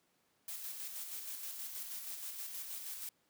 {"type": "noise with tremolo", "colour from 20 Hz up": "blue", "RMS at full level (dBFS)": -43, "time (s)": [0.48, 3.09], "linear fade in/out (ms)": 2, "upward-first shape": "square", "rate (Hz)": 6.3, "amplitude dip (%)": 35, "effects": ["pink hiss -75 dBFS RMS until 3.29 s", "high-pass 150 Hz 12 dB/octave"]}